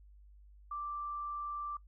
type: tone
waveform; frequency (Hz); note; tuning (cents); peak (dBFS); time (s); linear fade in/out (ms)
sine; 1174.7; D6; 0; -37; 0.71-1.77; 5
effects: noise-tail reverb RT60 0.1 s tail -19 dB re dry + added 50 Hz sine -55 dBFS peak until 1.87 s